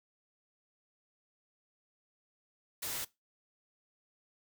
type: noise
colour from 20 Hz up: white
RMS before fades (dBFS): -38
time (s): 2.82-3.05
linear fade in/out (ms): 10
effects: noise-tail reverb RT60 0.2 s tail -20 dB re dry